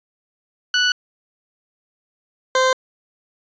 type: tone pair in turn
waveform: 20% pulse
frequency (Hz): 1480 / 518.6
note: F#6 / C5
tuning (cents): 0 / -15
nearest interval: octave + tritone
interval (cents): 1815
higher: first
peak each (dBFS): -10 / -9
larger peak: second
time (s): 0.74-0.92 / 2.55-2.73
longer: neither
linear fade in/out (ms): 2
effects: resampled to 16000 Hz